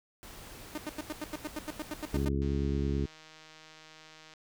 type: noise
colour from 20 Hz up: pink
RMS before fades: -48 dBFS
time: 0.23-2.25 s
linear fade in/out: 0 ms
type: tone bursts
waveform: sawtooth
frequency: 304.2 Hz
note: D#4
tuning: 39 cents flat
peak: -30 dBFS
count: 14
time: 0.75-2.286 s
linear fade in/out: 2 ms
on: 28 ms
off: 88 ms
type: harmonic tone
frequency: 69.3 Hz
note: C#2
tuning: in tune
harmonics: 1 / 2 / 3 / 4 / 5 / 6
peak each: -31 / -34 / -36 / -37 / -38 / -39 dBFS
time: 2.13-3.06 s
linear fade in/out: 10 ms
type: click train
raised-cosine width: 0.2 ms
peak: -35 dBFS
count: 302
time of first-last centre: 2.42-4.337 s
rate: 157 Hz
effects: none